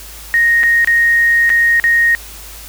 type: tone with dropouts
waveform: sine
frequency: 1864.7 Hz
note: A#6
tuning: in tune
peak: -8 dBFS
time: 0.34-2.15 s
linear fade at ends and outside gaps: 0 ms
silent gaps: 0.632-0.636 / 0.846-0.874 / 1.494-1.501 / 1.799-1.84 s
effects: added 52 Hz sine -35 dBFS peak until 2.68 s + white hiss -34 dBFS RMS until 2.68 s